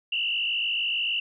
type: tone with frequency modulation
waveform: sine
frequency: 2828 Hz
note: F7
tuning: 21 cents sharp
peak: -24 dBFS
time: 0.12-1.2 s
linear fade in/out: 5 ms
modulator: 53.5 Hz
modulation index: 2.5
effects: none